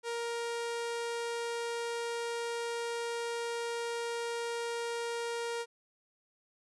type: tone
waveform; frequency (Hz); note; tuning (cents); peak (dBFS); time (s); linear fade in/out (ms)
sawtooth; 468.5; A#4; +9; -30; 0.03-5.66; 50
effects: resampled to 24000 Hz